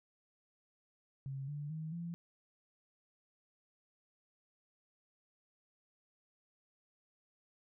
sine tone with pitch steps, 135.8 / 146.39 / 157.81 / 170.11 Hz, C#3 / D3 / D#3 / F3, -35 / -5 / +25 / -45 cents, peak -39 dBFS, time 1.26-2.14 s, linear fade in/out 0 ms, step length 220 ms, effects none

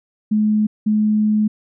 sine tone bursts at uneven times, 213.1 Hz, G#3, 45 cents sharp, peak -13 dBFS, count 2, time 0.31-0.67 / 0.86-1.48 s, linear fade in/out 10 ms, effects none

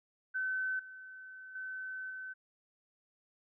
sine tone with level steps, 1524 Hz, G6, 49 cents flat, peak -32 / -47 / -39 / -41 dBFS, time 0.34-2.34 s, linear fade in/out 20 ms, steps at 0.79 / 1.55 / 2.1 s, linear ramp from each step 5 ms, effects none

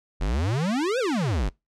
square exponential two-way sweep, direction up then down, 40.97 to 543 to 40.97 Hz, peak -23 dBFS, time 0.2-1.5 s, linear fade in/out 20 ms, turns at 0.99 s, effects noise-tail reverb RT60 0.2 s tail -24 dB re dry + low-pass 7000 Hz 12 dB/octave

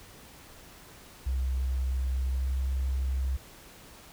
sine tone with pitch glide, 64.8 to 65.78 Hz, C2 to C2, -16 to +10 cents, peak -26 dBFS, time 1.26-3.37 s, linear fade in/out 10 ms, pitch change +26 cents, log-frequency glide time 2.36-2.47 s, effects pink hiss -51 dBFS RMS until 4.12 s

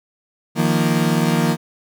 35% pulse chord, Eb suspended second, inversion none, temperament equal, 155.56 / 174.61 / 233.1 Hz, Eb3 / F3 / Bb3, 0 / 0 / 0 cents, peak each -18 dBFS, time 0.55-1.57 s, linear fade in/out 50 ms, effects none

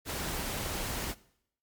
pink noise, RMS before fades -35 dBFS, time 0.05-1.15 s, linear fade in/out 50 ms, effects noise-tail reverb RT60 0.7 s tail -20 dB re dry + MP3 96 kbps

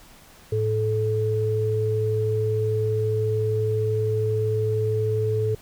sine tone pair together, 108.4 / 433.6 Hz, A2 / A4, -25 / -25 cents, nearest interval 2 octaves, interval 2400 cents, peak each -23 dBFS, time 0.52-5.55 s, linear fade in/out 5 ms, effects pink hiss -50 dBFS RMS until 5.61 s

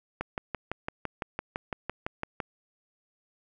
click train, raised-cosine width 0.5 ms, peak -16 dBFS, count 14, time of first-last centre 0.21-2.402 s, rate 5.93 Hz, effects none

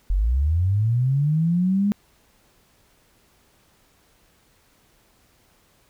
sine linear sweep, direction up, 42 to 207.7 Hz, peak -17 dBFS, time 0.1-1.92 s, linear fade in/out 0 ms, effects pink hiss -60 dBFS RMS until 5.89 s

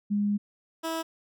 sine / 15% pulse tone pair in turn, 205.2 / 325.7 Hz, G#3 / E4, -21 / -21 cents, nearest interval minor sixth, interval 800 cents, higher second, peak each -23 dBFS, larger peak neither, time 0.1-0.38 / 0.83-1.03 s, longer first, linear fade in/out 20 ms, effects none

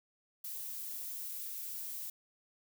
violet noise, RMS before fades -42 dBFS, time 0.44-2.1 s, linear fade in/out 5 ms, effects none

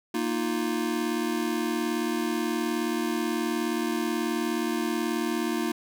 square chord, Bb suspended fourth, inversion none, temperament just, 233.1 / 310.8 / 349.6 Hz, Bb3 / Eb4 / F4, 0 / -2 / +2 cents, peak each -31 dBFS, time 0.14-5.72 s, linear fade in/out 5 ms, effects none

